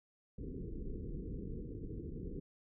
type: low-pass noise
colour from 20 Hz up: pink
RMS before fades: -43 dBFS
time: 0.38-2.4 s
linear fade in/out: 5 ms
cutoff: 470 Hz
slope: 96 dB/octave
effects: none